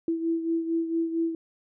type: beating tone pair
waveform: sine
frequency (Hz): 329.6 / 334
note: E4 / E4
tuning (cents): 0 / +23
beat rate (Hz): 4.4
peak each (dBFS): -25 / -32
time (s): 0.08-1.35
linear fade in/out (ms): 2
effects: none